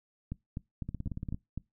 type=two click trains; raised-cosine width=5 ms; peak=-23 / -24 dBFS; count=6 / 9; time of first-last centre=0.32-1.576 / 0.89-1.345 s; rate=3.98 / 17.6 Hz; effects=noise-tail reverb RT60 0.2 s tail -23 dB re dry